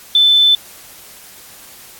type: tone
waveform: sine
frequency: 3520 Hz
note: A7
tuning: in tune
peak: -7 dBFS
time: 0.15-0.55 s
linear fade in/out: 2 ms
effects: white hiss -39 dBFS RMS until 1.99 s + AAC 64 kbps